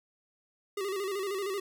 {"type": "tone with vibrato", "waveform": "square", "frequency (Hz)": 392, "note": "G4", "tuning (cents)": 0, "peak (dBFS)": -32, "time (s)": [0.77, 1.6], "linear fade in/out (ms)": 5, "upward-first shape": "square", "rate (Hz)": 13, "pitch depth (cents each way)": 67, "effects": ["12-bit"]}